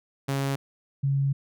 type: tone pair in turn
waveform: sawtooth / sine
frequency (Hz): 137.5 / 138.18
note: C#3 / C#3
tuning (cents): -14 / -5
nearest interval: unison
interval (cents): 9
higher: second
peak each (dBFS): -21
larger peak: neither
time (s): 0.28-0.56 / 1.03-1.33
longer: second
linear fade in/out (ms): 10
effects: none